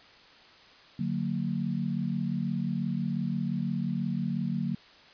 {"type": "chord", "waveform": "sine", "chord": "D augmented", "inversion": "none", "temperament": "just", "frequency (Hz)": [146.83, 183.54, 229.4], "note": ["D3", "F#3", "A#3"], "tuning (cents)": [0, -14, -28], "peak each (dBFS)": [-33, -31, -32], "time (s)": [0.99, 4.75], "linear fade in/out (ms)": 5, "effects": ["white hiss -54 dBFS RMS until 5.13 s", "resampled to 11025 Hz"]}